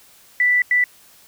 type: tone bursts at uneven times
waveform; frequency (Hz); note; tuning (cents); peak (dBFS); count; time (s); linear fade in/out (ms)
sine; 1975.5; B6; 0; -13; 2; 0.4-0.62 / 0.71-0.84; 2
effects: white hiss -50 dBFS RMS until 1.27 s